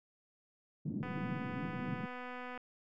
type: band-pass noise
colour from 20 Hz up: white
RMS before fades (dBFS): -40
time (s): 0.85-2.06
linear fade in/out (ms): 10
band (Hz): 130 to 240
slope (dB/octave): 24
type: click train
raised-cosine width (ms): 0.5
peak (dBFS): -31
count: 386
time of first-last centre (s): 1.03-2.576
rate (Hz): 249
effects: none